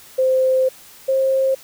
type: tone pair in turn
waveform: sine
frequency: 520 / 532.2 Hz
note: C5 / C5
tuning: -11 / +29 cents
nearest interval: unison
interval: 40 cents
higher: second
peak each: -13 / -14 dBFS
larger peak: first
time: 0.18-0.69 / 1.08-1.55 s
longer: first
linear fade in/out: 10 ms
effects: white hiss -44 dBFS RMS until 1.63 s